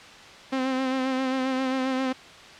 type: tone with vibrato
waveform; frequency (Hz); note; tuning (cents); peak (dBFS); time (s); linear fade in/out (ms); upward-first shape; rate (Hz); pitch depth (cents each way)
sawtooth; 261.6; C4; 0; -20; 0.52-2.13; 10; sine; 7.5; 33
effects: white hiss -45 dBFS RMS until 2.59 s + low-pass 4000 Hz 12 dB/octave